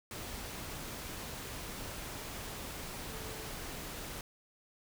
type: tone in noise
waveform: sine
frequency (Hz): 441.1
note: A4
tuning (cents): +4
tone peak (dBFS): -50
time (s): 3.1-3.49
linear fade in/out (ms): 2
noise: pink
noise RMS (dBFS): -43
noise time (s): 0.11-4.21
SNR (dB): -10
effects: none